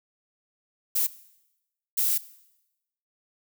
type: noise bursts at uneven times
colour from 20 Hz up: violet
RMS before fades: -24 dBFS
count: 2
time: 0.95-1.07 / 1.97-2.18 s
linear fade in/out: 10 ms
effects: noise-tail reverb RT60 0.9 s tail -18 dB re dry